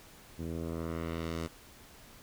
10% pulse tone with low-pass filter sweep, 82.41 Hz, E2, in tune, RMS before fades -37 dBFS, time 0.38-1.48 s, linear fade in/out 20 ms, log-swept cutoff 290 to 9900 Hz, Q 0.84, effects pink hiss -55 dBFS RMS until 2.22 s

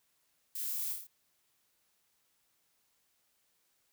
violet noise with echo, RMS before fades -39 dBFS, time 0.55-0.93 s, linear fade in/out 5 ms, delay 28 ms, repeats 5, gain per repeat -3 dB, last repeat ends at 1.07 s, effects white hiss -75 dBFS RMS until 3.92 s

